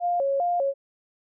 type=tone with vibrato; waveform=sine; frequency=622.3 Hz; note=D#5; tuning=in tune; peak=-21 dBFS; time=0-0.74 s; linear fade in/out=50 ms; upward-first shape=square; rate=2.5 Hz; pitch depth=210 cents each way; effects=none